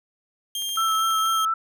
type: tone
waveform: sawtooth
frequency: 3200 Hz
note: G7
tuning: 35 cents sharp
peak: -23 dBFS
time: 0.55-1.45 s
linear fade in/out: 2 ms
type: clicks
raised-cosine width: 0.2 ms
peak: -28 dBFS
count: 11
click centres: 0.622 / 0.692 / 0.76 / 0.806 / 0.885 / 0.92 / 0.951 / 0.993 / 1.107 / 1.187 / 1.26 s
type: tone with vibrato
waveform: sine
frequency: 1319 Hz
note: E6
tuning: 1 cent sharp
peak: -20 dBFS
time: 0.77-1.54 s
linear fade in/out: 5 ms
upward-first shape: sine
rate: 4.2 Hz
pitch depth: 20 cents each way
effects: none

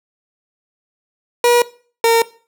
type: tone pair in turn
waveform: 30% pulse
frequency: 481.1 / 459.1 Hz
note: B4 / A#4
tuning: -45 / -26 cents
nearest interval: minor second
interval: 81 cents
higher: first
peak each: -7 dBFS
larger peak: neither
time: 1.44-1.62 / 2.04-2.22 s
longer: neither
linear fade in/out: 2 ms
effects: noise-tail reverb RT60 0.4 s tail -19 dB re dry

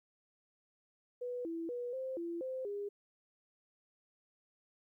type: tone with pitch steps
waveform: sine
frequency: 492.1 / 331.3 / 486.3 / 523 / 339.5 / 519 / 406.7 Hz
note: B4 / E4 / B4 / C5 / F4 / C5 / G#4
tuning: -6 / +9 / -27 / -1 / -49 / -14 / -36 cents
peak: -37 dBFS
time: 1.21-2.89 s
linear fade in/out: 10 ms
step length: 240 ms
effects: 13-bit

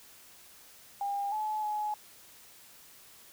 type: tone with pitch steps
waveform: sine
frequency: 804 / 857 / 844 Hz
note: G5 / A5 / G#5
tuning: +44 / -46 / +28 cents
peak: -30 dBFS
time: 1.01-1.94 s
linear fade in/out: 2 ms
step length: 310 ms
effects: white hiss -55 dBFS RMS until 3.32 s

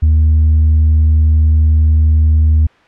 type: tone with tanh clipping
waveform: sine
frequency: 77.78 Hz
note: D#2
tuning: in tune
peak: -7 dBFS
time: 0.02-2.67 s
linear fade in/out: 10 ms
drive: 1 dB
effects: white hiss -47 dBFS RMS until 2.87 s + low-pass 2000 Hz 12 dB/octave

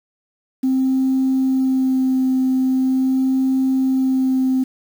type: tone with vibrato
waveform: sine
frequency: 261.6 Hz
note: C4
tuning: in tune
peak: -13 dBFS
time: 0.63-4.64 s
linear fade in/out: 10 ms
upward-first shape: sine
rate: 0.42 Hz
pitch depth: 12 cents each way
effects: tanh soft clip ceiling -11 dBFS + 7-bit

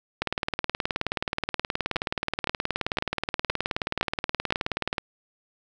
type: two click trains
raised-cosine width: 0.3 ms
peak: -9 / -9 dBFS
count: 6 / 91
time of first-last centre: 1.96-4.524 / 0.22-4.982 s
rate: 1.95 / 18.9 Hz
effects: none

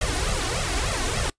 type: noise with flanger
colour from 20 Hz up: pink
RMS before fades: -25 dBFS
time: 0.01-1.3 s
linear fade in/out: 5 ms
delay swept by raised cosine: 1.5 to 2.8 ms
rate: 3.4 Hz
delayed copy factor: +0.85
effects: noise-tail reverb RT60 0.1 s tail -22 dB re dry + resampled to 22050 Hz

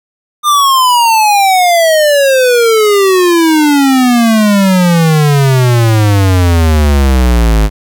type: exponential sweep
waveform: square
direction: down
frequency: 1216 to 51.1 Hz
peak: -6 dBFS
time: 0.43-7.7 s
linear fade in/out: 50 ms
effects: 8-bit

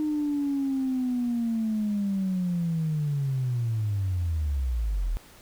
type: linear sweep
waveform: sine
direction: down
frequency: 307.2 to 37.55 Hz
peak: -23 dBFS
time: 0-5.17 s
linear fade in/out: 0 ms
effects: tanh soft clip ceiling -20 dBFS + pink hiss -52 dBFS RMS until 5.41 s

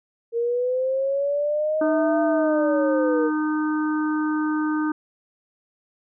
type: linear two-way sweep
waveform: sine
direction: up then down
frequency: 461.3 to 673 to 461.3 Hz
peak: -20 dBFS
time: 0.32-3.31 s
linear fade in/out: 50 ms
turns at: 2.22 s
type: harmonic tone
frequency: 306.6 Hz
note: D#4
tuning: 25 cents flat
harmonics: 1 / 3 / 4 / 5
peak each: -21 / -33 / -32 / -33 dBFS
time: 1.81-4.92 s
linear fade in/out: 5 ms
effects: none

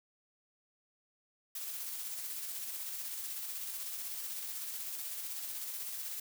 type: noise with tremolo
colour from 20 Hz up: blue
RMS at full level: -40 dBFS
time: 1.55-6.2 s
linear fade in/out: 5 ms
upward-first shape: square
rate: 16 Hz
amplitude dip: 25%
effects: none

